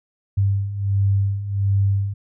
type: beating tone pair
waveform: sine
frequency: 98 / 99.4 Hz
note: G2 / G2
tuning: 0 / +25 cents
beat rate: 1.4 Hz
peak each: -23 / -18 dBFS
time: 0.37-2.14 s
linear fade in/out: 10 ms
effects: none